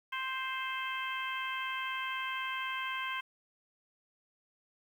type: harmonic tone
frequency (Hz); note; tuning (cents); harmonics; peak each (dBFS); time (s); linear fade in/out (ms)
524; C5; +2; 2 / 3 / 4 / 5 / 6; -38 / -40 / -41 / -42 / -43; 0.12-3.21; 10
effects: 10-bit